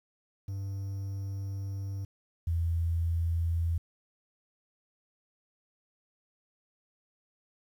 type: tone pair in turn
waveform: triangle / sine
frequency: 98 / 83.68 Hz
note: G2 / E2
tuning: 0 / +27 cents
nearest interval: minor third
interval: 273 cents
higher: first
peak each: -31 / -26 dBFS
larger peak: second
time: 0.48-2.05 / 2.47-3.78 s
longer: first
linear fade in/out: 5 ms
effects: 10-bit